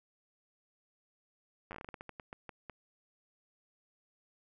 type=slowing click train; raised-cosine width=0.5 ms; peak=-29 dBFS; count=16; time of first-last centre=1.71-2.697 s; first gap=9 ms; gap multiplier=1.25; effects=none

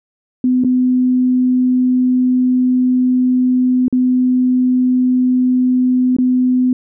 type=tone with dropouts; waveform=sine; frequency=252.7 Hz; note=B3; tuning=40 cents sharp; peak=-10 dBFS; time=0.44-6.73 s; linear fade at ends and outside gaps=2 ms; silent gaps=0.638-0.646 / 3.882-3.926 / 6.166-6.185 s; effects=none

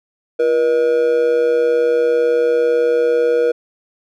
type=tone with amplitude modulation; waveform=triangle; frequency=480 Hz; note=B4; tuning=49 cents flat; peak=-7 dBFS; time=0.39-3.52 s; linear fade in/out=10 ms; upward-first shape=sine; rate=138 Hz; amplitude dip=65%; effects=none

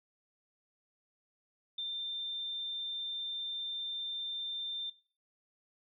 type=tone; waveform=sine; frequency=3585 Hz; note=A7; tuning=32 cents sharp; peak=-35 dBFS; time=1.78-4.9 s; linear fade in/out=5 ms; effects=noise-tail reverb RT60 0.4 s tail -17 dB re dry

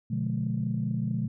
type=chord; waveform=sine; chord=B diminished seventh; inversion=none; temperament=just; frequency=123.47 / 148.16 / 177.8 / 213.4 Hz; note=B2 / D3 / F3 / Ab3; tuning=0 / +16 / +31 / +47 cents; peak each=-30 / -33 / -33 / -31 dBFS; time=0.1-1.28 s; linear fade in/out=10 ms; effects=tanh soft clip ceiling -17 dBFS

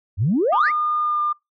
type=exponential sweep; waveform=sine; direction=up; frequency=84.5 to 2359 Hz; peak=-15 dBFS; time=0.17-0.72 s; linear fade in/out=50 ms
type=tone with pitch glide; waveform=sine; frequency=1215 to 1201.7 Hz; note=D#6 to D6; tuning=-42 to +39 cents; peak=-18 dBFS; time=0.52-1.33 s; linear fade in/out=10 ms; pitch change=-19 cents; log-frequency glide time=1-1.2 s
effects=noise-tail reverb RT60 0.2 s tail -26 dB re dry + tanh soft clip ceiling -10 dBFS

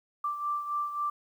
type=beating tone pair; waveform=sine; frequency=1174.7 / 1178.4 Hz; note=D6 / D6; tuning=0 / +6 cents; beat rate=3.7 Hz; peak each=-30 / -37 dBFS; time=0.24-1.1 s; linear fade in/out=5 ms; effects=10-bit

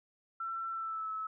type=tone with pitch glide; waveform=sine; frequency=1344 to 1299 Hz; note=E6 to E6; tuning=+33 to -26 cents; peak=-35 dBFS; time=0.4-1.27 s; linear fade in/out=5 ms; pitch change=-59 cents; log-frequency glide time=0.71-1.11 s; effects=none

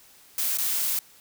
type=noise with dropouts; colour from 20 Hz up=blue; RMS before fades=-26 dBFS; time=0.38-0.99 s; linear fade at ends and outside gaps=2 ms; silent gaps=0.573-0.584 s; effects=white hiss -54 dBFS RMS until 1.2 s

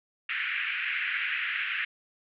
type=band-pass noise; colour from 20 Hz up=white; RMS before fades=-31 dBFS; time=0.29-1.85 s; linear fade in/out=5 ms; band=1500 to 2700 Hz; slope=48 dB/octave; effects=none

